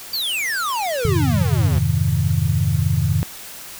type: exponential sweep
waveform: square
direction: down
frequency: 4724 to 69.3 Hz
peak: -21 dBFS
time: 0.13-1.79 s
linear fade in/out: 5 ms
type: chord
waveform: sine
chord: F minor seventh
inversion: none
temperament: equal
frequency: 87.31 / 103.83 / 130.81 / 155.56 Hz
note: F2 / Ab2 / C3 / Eb3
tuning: 0 / 0 / 0 / 0 cents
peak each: -21 dBFS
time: 1.05-3.23 s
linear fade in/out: 0 ms
effects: white hiss -36 dBFS RMS until 3.79 s